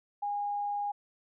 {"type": "tone", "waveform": "sine", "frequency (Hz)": 818, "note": "G#5", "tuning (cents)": -26, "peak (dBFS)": -30, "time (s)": [0.22, 0.92], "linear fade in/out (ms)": 10, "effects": []}